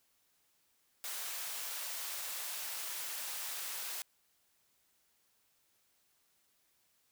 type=high-pass noise; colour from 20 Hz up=white; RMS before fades=-41 dBFS; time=1.04-4.02 s; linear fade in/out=0 ms; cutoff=650 Hz; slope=12 dB/octave; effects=white hiss -74 dBFS RMS until 7.11 s